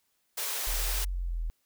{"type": "high-pass noise", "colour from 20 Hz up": "white", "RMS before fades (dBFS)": -33, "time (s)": [0.37, 1.05], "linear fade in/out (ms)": 10, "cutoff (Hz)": 380, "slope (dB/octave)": 48}
{"type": "exponential two-way sweep", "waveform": "sine", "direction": "up then down", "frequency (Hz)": [36.5, 46.25, 40.21], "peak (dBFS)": -29, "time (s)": [0.67, 1.5], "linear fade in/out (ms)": 0, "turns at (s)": 1.05}
{"effects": ["white hiss -74 dBFS RMS until 1.65 s"]}